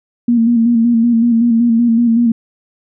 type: tone with vibrato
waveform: sine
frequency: 233.1 Hz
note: A#3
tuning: in tune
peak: -8 dBFS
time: 0.28-2.32 s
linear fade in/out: 5 ms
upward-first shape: square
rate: 5.3 Hz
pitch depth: 39 cents each way
effects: none